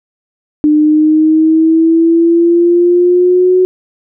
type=exponential sweep; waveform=sine; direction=up; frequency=300 to 369.8 Hz; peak=-5 dBFS; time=0.64-3.65 s; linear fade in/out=0 ms; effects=none